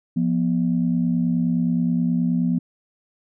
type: tone pair together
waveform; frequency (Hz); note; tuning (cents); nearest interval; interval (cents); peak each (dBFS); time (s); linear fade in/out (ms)
sine; 173 / 242.5; F3 / B3; -16 / -31; tritone; 585; -20; 0.16-2.59; 10
effects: tanh soft clip ceiling -10 dBFS